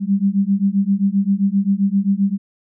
sine beating tone pair, 193.9 / 201.5 Hz, G3 / G3, -19 / +48 cents, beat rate 7.6 Hz, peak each -17 dBFS, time 0-2.38 s, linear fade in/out 50 ms, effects none

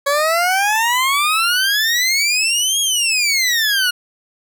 20% pulse exponential two-way sweep, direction up then down, 554.4 to 3322 to 1424 Hz, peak -9 dBFS, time 0.06-3.91 s, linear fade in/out 10 ms, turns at 2.8 s, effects none

